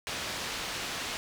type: low-pass noise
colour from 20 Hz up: white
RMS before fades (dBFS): -36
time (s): 0.07-1.17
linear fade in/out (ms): 0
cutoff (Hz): 4600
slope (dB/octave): 12
effects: none